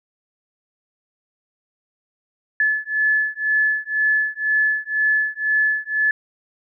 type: beating tone pair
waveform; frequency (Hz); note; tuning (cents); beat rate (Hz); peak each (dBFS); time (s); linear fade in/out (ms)
sine; 1724 / 1726; A6 / A6; -36 / -34; 2; -20; 2.6-6.11; 2
effects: none